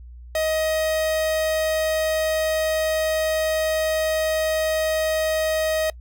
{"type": "tone", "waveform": "45% pulse", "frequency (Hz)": 630, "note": "D#5", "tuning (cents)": 21, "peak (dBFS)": -20, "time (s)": [0.35, 5.9], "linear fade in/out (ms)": 2, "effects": ["noise-tail reverb RT60 0.1 s tail -24 dB re dry", "added 60 Hz sine -38 dBFS peak until 6 s"]}